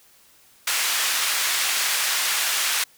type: band-pass noise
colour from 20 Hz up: pink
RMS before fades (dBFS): -23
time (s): 0.67-2.84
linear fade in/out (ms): 5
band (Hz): 1600 to 15000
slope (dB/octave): 12
effects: white hiss -55 dBFS RMS until 2.97 s